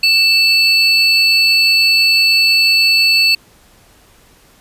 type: tone pair together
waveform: triangle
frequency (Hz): 2649 / 4455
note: E7 / C#8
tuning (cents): +8 / +8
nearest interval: major sixth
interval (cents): 900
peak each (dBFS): -10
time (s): 0.03-3.35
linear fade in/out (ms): 5
effects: pink hiss -48 dBFS RMS until 4.6 s + resampled to 32000 Hz